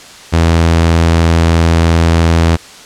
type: tone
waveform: sawtooth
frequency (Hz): 83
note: E2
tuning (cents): +12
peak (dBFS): -3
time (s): 0.32-2.57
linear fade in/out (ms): 20
effects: white hiss -34 dBFS RMS until 2.85 s + low-pass 7000 Hz 12 dB/octave